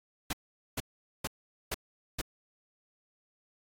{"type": "noise bursts", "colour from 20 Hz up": "pink", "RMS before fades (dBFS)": -33, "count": 5, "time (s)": [0.3, 2.215], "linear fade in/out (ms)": 5, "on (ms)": 31, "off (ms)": 440, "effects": ["AAC 64 kbps"]}